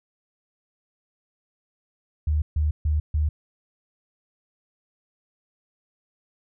sine tone bursts, 75.9 Hz, D#2, 42 cents flat, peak -19 dBFS, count 4, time 2.27-3.29 s, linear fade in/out 5 ms, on 150 ms, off 140 ms, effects none

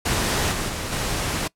pink noise with level steps, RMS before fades -22 / -26 / -29 / -25 dBFS, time 0.05-1.48 s, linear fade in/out 10 ms, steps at 0.51 / 0.68 / 0.91 s, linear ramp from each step 20 ms, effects noise-tail reverb RT60 0.1 s tail -22 dB re dry + low-pass 11000 Hz 12 dB/octave

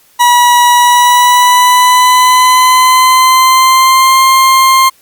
40% pulse tone with pitch glide, 969 to 1056.7 Hz, B5 to C6, -33 to +17 cents, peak -3 dBFS, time 0.19-4.9 s, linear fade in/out 20 ms, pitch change +150 cents, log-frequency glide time 0.77-4.22 s, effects white hiss -47 dBFS RMS until 5.01 s + Opus 48 kbps

